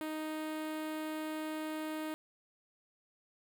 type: tone with notch filter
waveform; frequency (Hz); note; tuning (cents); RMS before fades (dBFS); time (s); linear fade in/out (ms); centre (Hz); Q
sawtooth; 311.1; D#4; 0; -39; 0.01-2.14; 0; 5800; 1.2
effects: none